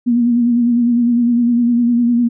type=tone with vibrato; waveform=sine; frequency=238.7 Hz; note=A#3; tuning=41 cents sharp; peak=-10 dBFS; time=0.06-2.29 s; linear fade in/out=20 ms; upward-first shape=sine; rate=9.9 Hz; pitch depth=42 cents each way; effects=none